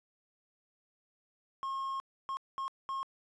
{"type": "tone bursts at uneven times", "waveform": "triangle", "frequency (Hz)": 1078, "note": "C#6", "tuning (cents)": -49, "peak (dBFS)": -32, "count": 4, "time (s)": [[1.63, 2], [2.29, 2.37], [2.58, 2.68], [2.89, 3.03]], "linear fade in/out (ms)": 0, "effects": ["resampled to 22050 Hz"]}